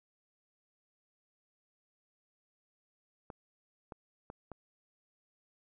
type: clicks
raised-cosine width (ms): 1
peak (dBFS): -30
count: 4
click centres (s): 3.302 / 3.922 / 4.301 / 4.517
effects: none